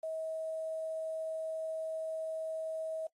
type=tone with quantisation; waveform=sine; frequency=640 Hz; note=D#5; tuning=49 cents sharp; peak=-35 dBFS; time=0.03-3.07 s; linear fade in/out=5 ms; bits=10; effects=noise-tail reverb RT60 0.1 s tail -23 dB re dry + AAC 32 kbps